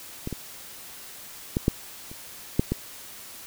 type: clicks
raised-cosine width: 3 ms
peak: -17 / -18 / -10 / -6 / -28 / -6 / -11 dBFS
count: 7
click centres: 0.274 / 0.327 / 1.569 / 1.681 / 2.115 / 2.595 / 2.72 s
effects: white hiss -43 dBFS RMS until 3.46 s